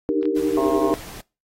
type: chord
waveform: sine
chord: Eb major seventh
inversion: third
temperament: equal with one note detuned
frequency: 300.4 / 311.1 / 392 / 466.2 Hz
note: D4 / Eb4 / G4 / Bb4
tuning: +39 / 0 / 0 / 0 cents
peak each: -24 dBFS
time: 0.09-0.94 s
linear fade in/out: 0 ms
type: clicks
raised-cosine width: 0.3 ms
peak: -24 dBFS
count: 2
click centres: 0.229 / 0.255 s
type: noise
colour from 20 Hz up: pink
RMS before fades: -39 dBFS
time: 0.36-1.21 s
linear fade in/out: 5 ms
type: harmonic tone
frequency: 134.4 Hz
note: C3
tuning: 47 cents sharp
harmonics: 2 / 3 / 4 / 5 / 6 / 7 / 8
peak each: -33 / -26 / -33 / -25 / -37 / -31 / -28 dBFS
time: 0.57-0.94 s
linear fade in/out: 2 ms
effects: noise-tail reverb RT60 0.3 s tail -24 dB re dry + AAC 48 kbps